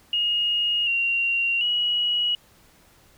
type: tone with pitch steps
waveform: sine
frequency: 2865 / 2760 / 2912 Hz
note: F7 / F7 / F#7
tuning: +44 / -21 / -28 cents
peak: -20 dBFS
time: 0.13-2.35 s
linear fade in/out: 2 ms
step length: 740 ms
effects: pink hiss -56 dBFS RMS until 3.17 s